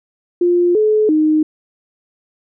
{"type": "tone with pitch steps", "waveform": "sine", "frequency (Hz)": [351.2, 428.9, 309.1], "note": ["F4", "A4", "D#4"], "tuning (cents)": [10, -44, -11], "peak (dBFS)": -10, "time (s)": [0.41, 1.43], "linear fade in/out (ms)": 5, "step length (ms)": 340, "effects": []}